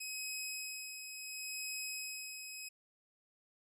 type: tone with tremolo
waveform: 15% pulse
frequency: 2541 Hz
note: D#7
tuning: 36 cents sharp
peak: -32 dBFS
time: 0-2.69 s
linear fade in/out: 10 ms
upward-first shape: sine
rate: 0.71 Hz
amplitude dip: 50%
effects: none